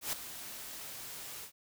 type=noise with ADSR envelope; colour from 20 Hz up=white; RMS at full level=-33 dBFS; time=0.01-1.52 s; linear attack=120 ms; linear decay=3 ms; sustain=-12 dB; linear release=89 ms; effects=none